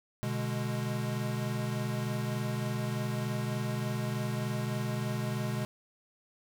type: chord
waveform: square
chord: G# diminished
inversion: first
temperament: equal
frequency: 123.47 / 146.83 / 207.7 Hz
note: B2 / D3 / G#3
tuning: 0 / 0 / 0 cents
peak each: -34 / -39 / -37 dBFS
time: 0.23-5.65 s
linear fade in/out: 0 ms
effects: none